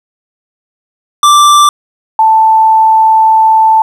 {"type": "tone pair in turn", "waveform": ["square", "sine"], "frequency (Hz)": [1174.7, 882.3], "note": ["D6", "A5"], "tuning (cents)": [0, 5], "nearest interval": "perfect fourth", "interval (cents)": 495, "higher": "first", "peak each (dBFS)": -3, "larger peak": "neither", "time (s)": [[1.23, 1.69], [2.19, 3.82]], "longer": "second", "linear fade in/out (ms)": 2, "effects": ["low-pass 11000 Hz 12 dB/octave", "7-bit"]}